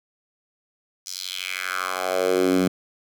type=tone with high-pass filter sweep; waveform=10% pulse; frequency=92.5 Hz; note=F#2; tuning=in tune; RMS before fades=-24 dBFS; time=1.06-2.68 s; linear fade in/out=5 ms; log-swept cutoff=5800 to 200 Hz; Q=2.9; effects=none